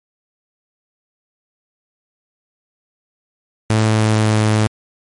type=tone with pitch glide; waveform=sawtooth; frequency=109.5 to 107.93 Hz; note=A2 to A2; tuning=-8 to -33 cents; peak=-8 dBFS; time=3.7-4.67 s; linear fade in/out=0 ms; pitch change=-25 cents; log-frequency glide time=3.83-4.43 s; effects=MP3 48 kbps